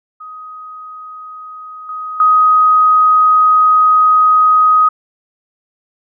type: tone with level steps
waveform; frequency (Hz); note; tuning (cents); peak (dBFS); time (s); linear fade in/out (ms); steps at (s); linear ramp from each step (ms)
sine; 1255; D#6; +15; -28 / -21 / -6; 0.2-4.89; 10; 1.89 / 2.2; 2
effects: none